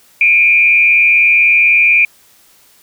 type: tone with frequency modulation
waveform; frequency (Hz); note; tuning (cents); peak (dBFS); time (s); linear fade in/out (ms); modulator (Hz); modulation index
sine; 2400; D7; +37; -6; 0.21-2.05; 2; 144; 0.62
effects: white hiss -48 dBFS RMS until 2.82 s